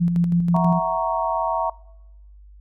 sine tone with tremolo, 172.3 Hz, F3, 23 cents flat, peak -15 dBFS, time 0-0.8 s, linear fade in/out 20 ms, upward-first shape square, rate 6.2 Hz, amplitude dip 40%
sine chord, F# dominant seventh, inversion third, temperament equal, 659.3 / 740 / 932.3 / 1108.7 Hz, E5 / F#5 / A#5 / C#6, 0 / 0 / 0 / 0 cents, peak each -24 / -28 / -23 / -27 dBFS, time 0.54-1.7 s, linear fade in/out 5 ms
effects noise-tail reverb RT60 0.9 s tail -24 dB re dry + added 50 Hz sine -43 dBFS peak until 2.6 s

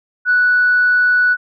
sine tone, 1478 Hz, F#6, 2 cents flat, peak -9 dBFS, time 0.25-1.37 s, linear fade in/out 50 ms, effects tanh soft clip ceiling -5 dBFS

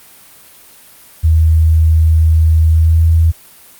sine tone with pitch glide, 80 to 81.63 Hz, D#2 to E2, +49 to -16 cents, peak -6 dBFS, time 1.23-3.32 s, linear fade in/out 20 ms, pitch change +35 cents, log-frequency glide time 2.68-3.04 s, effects white hiss -41 dBFS RMS until 3.79 s + Opus 32 kbps

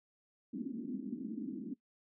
white band-pass noise, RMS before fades -41 dBFS, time 0.53-1.74 s, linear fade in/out 10 ms, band 210 to 290 Hz, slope 48 dB/octave, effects noise-tail reverb RT60 0.1 s tail -17 dB re dry

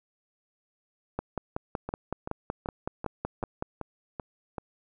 two click trains, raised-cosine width 1 ms, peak -20 / -16 dBFS, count 8 / 14, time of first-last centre 1.89-4.582 / 1.19-3.624 s, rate 2.6 / 5.34 Hz, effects none

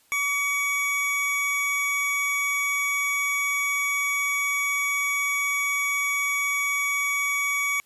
square tone pair together, 1143.8 / 2258 Hz, D6 / C#7, -46 / +31 cents, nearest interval octave, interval 1177 cents, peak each -32 / -24 dBFS, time 0.12-7.8 s, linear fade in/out 0 ms, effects white hiss -61 dBFS RMS until 7.85 s + resampled to 32000 Hz

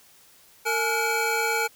square tone cluster, 455.3 / 849 / 1435 / 2294 Hz, A#4 / G#5 / F6 / D7, -41 / +38 / +47 / -41 cents, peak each -29 dBFS, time 0.65-1.68 s, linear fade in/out 20 ms, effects white hiss -55 dBFS RMS until 1.75 s

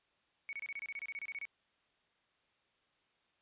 sine tone bursts, 2230 Hz, C#7, 10 cents sharp, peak -39 dBFS, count 15, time 0.49-1.453 s, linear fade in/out 0 ms, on 39 ms, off 27 ms, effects white hiss -75 dBFS RMS until 3.41 s + resampled to 8000 Hz

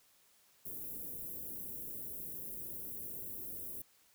white band-stop noise, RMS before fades -44 dBFS, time 0.65-3.82 s, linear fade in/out 5 ms, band 460 to 12000 Hz, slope 24 dB/octave, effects white hiss -68 dBFS RMS until 4.14 s

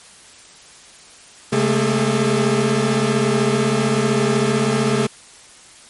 45% pulse tone cluster, 134.5 / 211.8 / 227.6 / 404.6 / 437.3 Hz, C3 / G#3 / A#3 / G#4 / A4, +48 / +34 / -41 / -45 / -11 cents, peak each -22 dBFS, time 1.52-5.07 s, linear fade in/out 10 ms, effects white hiss -44 dBFS RMS until 5.89 s + MP3 48 kbps

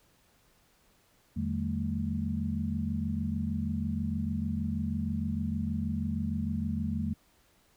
sine tone cluster, 84.7 / 152 / 197.4 / 223.8 Hz, E2 / D#3 / G3 / A3, +48 / -40 / +12 / +30 cents, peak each -34 / -38 / -35 / -33 dBFS, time 1.36-7.14 s, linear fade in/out 10 ms, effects pink hiss -66 dBFS RMS until 7.76 s

